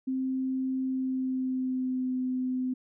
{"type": "tone with pitch glide", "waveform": "sine", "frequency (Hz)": [261.6, 255.5], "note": ["C4", "C4"], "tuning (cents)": [0, -41], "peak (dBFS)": -27, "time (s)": [0.07, 2.74], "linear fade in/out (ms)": 10, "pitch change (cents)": -41, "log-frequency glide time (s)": [0.84, 2.15], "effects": []}